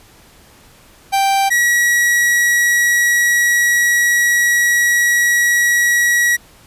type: tone pair in turn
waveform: 45% pulse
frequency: 784 / 1919.3 Hz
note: G5 / B6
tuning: 0 / -50 cents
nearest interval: octave + minor third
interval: 1550 cents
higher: second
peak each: -12 / -11 dBFS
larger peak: second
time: 1.12-1.5 / 1.5-6.37 s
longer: second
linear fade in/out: 20 ms
effects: pink hiss -46 dBFS RMS until 6.66 s + resampled to 32000 Hz